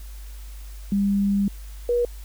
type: tone pair in turn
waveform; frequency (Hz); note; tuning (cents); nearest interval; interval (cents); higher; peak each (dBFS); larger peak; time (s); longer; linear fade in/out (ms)
sine; 200 / 481.5; G3 / B4; +35 / -44; octave + minor third; 1521; second; -18; neither; 0.92-1.48 / 1.89-2.05; first; 2
effects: added 50 Hz sine -35 dBFS peak until 2.24 s + white hiss -50 dBFS RMS until 2.24 s